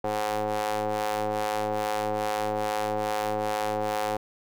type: ring-modulated tone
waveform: sawtooth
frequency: 105.8 Hz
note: G#2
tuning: 33 cents sharp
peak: -19 dBFS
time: 0.04-4.17 s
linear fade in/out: 5 ms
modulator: 636 Hz
effects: none